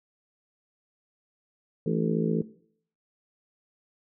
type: harmonic tone with a mistuned harmonic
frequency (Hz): 55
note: A1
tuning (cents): 0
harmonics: 3 / 4 / 5 / 6 / 7 / 8 / 9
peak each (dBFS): -28 / -30 / -36 / -35 / -34 / -30 / -40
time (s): 1.86-2.42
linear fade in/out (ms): 5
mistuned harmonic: 5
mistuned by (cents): +80
effects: noise-tail reverb RT60 0.6 s tail -18 dB re dry